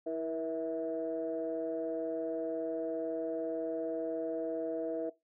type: tone cluster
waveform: sine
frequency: 325.4 / 479.7 / 652 Hz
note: E4 / A#4 / E5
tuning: -22 / +50 / -19 cents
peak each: -37 / -37 / -36 dBFS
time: 0.06-5.1 s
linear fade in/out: 10 ms
effects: noise-tail reverb RT60 0.2 s tail -19 dB re dry + tanh soft clip ceiling -25 dBFS